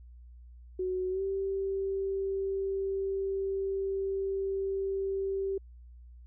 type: tone with pitch glide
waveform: sine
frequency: 370 to 389.1 Hz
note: F#4 to G4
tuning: 0 to -13 cents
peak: -29 dBFS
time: 0.79-5.58 s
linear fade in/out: 5 ms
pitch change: +87 cents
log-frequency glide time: 1.1-1.22 s
effects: added 60 Hz sine -48 dBFS peak until 6.26 s